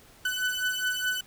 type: beating tone pair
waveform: 30% pulse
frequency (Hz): 1496 / 1500.8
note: F#6 / F#6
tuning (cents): +19 / +24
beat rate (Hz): 4.8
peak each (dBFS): -27 / -27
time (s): 0.25-1.21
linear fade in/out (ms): 5
effects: pink hiss -55 dBFS RMS until 1.26 s

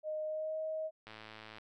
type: tone with pitch glide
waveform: sine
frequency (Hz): 618 to 630.6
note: D#5 to D#5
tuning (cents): -12 to +23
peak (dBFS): -35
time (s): 0.03-0.91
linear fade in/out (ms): 50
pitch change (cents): +35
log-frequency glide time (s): 0.24-0.58
type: click train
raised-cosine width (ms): 0.3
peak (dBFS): -33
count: 57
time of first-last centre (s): 1.07-1.584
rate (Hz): 109
effects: none

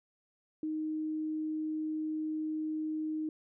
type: tone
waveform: sine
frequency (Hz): 311.1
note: D#4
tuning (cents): 0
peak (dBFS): -32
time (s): 0.63-3.29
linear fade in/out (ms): 2
effects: none

